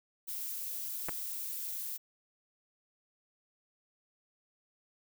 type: noise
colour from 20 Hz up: violet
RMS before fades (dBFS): -39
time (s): 0.27-1.98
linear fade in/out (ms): 20
type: clicks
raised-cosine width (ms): 0.5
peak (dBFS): -22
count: 2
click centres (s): 1.086 / 1.092
effects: none